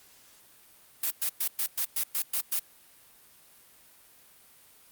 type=noise bursts; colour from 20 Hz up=blue; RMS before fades=-28 dBFS; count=9; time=1.03-2.594 s; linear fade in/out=5 ms; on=76 ms; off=110 ms; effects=white hiss -57 dBFS RMS until 4.91 s + Opus 48 kbps